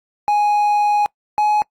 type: tone pair in turn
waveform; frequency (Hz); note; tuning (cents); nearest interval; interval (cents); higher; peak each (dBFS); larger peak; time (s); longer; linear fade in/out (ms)
triangle; 830.6 / 841.7; G#5 / G#5; 0 / +23; unison; 23; second; -11; neither; 0.28-1.06 / 1.38-1.62; first; 0
effects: noise-tail reverb RT60 0.1 s tail -25 dB re dry + AAC 64 kbps